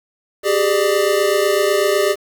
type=tone cluster; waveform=square; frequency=388.3 / 416.3 / 597 Hz; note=G4 / G#4 / D5; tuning=-16 / +4 / +28 cents; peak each=-19 dBFS; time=0.43-2.16 s; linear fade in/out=50 ms; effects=7-bit